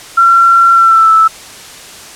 sine tone with pitch glide, 1363 to 1315.1 Hz, F6 to E6, -43 to -4 cents, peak -3 dBFS, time 0.17-1.28 s, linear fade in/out 10 ms, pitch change -61 cents, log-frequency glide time 0.73-1.12 s, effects white hiss -31 dBFS RMS until 2.15 s + low-pass 9000 Hz 12 dB/octave

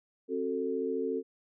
sine chord, F# diminished, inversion second, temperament just, 266.4 / 370 / 444 Hz, C4 / F#4 / A4, +31 / 0 / +16 cents, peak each -35 / -35 / -32 dBFS, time 0.28-1.23 s, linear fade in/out 50 ms, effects none

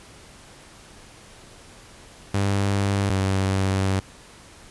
sawtooth tone pair in turn, 99.5 / 96.17 Hz, G2 / G2, +26 / -33 cents, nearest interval minor second, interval 59 cents, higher first, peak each -16 / -16 dBFS, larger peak neither, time 2.34-3.1 / 3.1-4 s, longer second, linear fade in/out 5 ms, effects pink hiss -47 dBFS RMS until 4.7 s + resampled to 24000 Hz

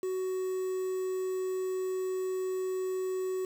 triangle tone with quantisation, 373.1 Hz, F#4, 14 cents sharp, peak -28 dBFS, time 0.03-3.45 s, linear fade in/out 2 ms, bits 8, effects none

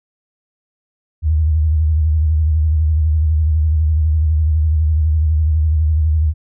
sine tone with vibrato, 77.78 Hz, D#2, in tune, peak -11 dBFS, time 1.22-6.34 s, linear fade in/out 50 ms, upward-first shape square, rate 12 Hz, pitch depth 59 cents each way, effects none

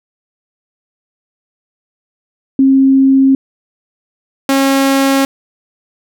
sine / sawtooth tone pair in turn, 268.5 / 272.1 Hz, C4 / C#4, +45 / -32 cents, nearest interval unison, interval 23 cents, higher second, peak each -5 dBFS, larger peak neither, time 2.59-3.35 / 4.49-5.25 s, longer neither, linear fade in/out 2 ms, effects none

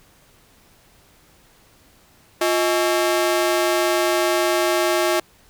sawtooth ring-modulated tone, 490.9 Hz, B4, 10 cents flat, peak -10 dBFS, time 2.41-5.2 s, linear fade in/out 5 ms, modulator 139 Hz, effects pink hiss -54 dBFS RMS until 5.49 s

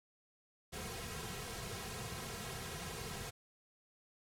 pink noise with comb filter, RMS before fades -44 dBFS, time 0.72-3.31 s, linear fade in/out 20 ms, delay 3.4 ms, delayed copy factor -0.85, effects low-pass 12000 Hz 12 dB/octave

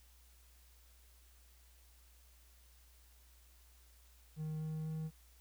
triangle tone with pitch steps, 155.56 / 156.73 / 157.91 Hz, D#3 / D#3 / D#3, 0 / +13 / +26 cents, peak -36 dBFS, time 4.36-5.11 s, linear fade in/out 50 ms, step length 250 ms, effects added 60 Hz sine -62 dBFS peak until 5.4 s + white hiss -68 dBFS RMS until 5.4 s

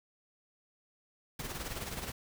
pink noise with tremolo, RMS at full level -38 dBFS, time 1.39-2.12 s, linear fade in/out 5 ms, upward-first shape sine, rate 19 Hz, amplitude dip 55%, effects none

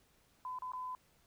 sine tone with dropouts, 1011 Hz, B5, 40 cents sharp, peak -39 dBFS, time 0.45-0.95 s, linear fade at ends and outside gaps 1 ms, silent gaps 0.587-0.621 / 0.719-0.734 s, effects pink hiss -70 dBFS RMS until 1.26 s

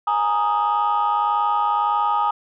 sine chord, Ab suspended second, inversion none, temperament equal, 830.6 / 932.3 / 1244.5 Hz, Ab5 / Bb5 / Eb6, 0 / 0 / 0 cents, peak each -20 / -21 / -20 dBFS, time 0.07-2.31 s, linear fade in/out 5 ms, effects tanh soft clip ceiling -12 dBFS

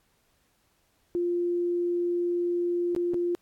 sine tone with dropouts, 349.2 Hz, F4, in tune, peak -24 dBFS, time 1.15-3.35 s, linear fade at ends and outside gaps 0 ms, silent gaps 2.95-2.963 / 3.136-3.143 s, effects pink hiss -69 dBFS RMS until 3.41 s + AAC 64 kbps

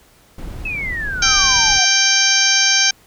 brown noise, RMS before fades -29 dBFS, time 0.38-1.79 s, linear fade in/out 5 ms
sine exponential sweep, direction down, 2637 to 712 Hz, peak -21 dBFS, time 0.65-1.85 s, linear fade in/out 5 ms
harmonic tone, 784 Hz, G5, in tune, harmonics 1 / 2 / 3 / 4 / 5 / 6 / 7 / 8, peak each -29 / -19 / -20 / -21 / -23 / -21 / -18 / -17 dBFS, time 1.22-2.91 s, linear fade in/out 5 ms
effects pink hiss -51 dBFS RMS until 3.06 s

